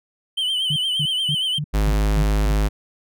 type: tone with vibrato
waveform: triangle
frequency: 3065 Hz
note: G7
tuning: 40 cents flat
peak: -18 dBFS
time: 0.37-1.59 s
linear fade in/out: 10 ms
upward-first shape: triangle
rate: 8.6 Hz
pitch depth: 80 cents each way
type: tone bursts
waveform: sine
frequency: 149.1 Hz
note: D3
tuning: 27 cents sharp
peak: -22 dBFS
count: 7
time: 0.7-2.521 s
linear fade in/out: 5 ms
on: 63 ms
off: 230 ms
type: tone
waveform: square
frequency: 51.91 Hz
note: G#1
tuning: in tune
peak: -17 dBFS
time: 1.73-2.69 s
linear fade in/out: 20 ms
effects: none